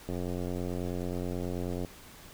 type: click train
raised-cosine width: 2 ms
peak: -22 dBFS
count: 158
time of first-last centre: 0.09-1.848 s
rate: 89.3 Hz
effects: pink hiss -51 dBFS RMS until 2.33 s